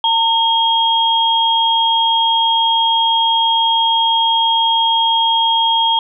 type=tone pair together; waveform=sine; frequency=910 / 3257 Hz; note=A#5 / G#7; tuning=-42 / -34 cents; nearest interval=octave + minor seventh; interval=2208 cents; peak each=-14 dBFS; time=0.04-5.99 s; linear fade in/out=2 ms; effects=none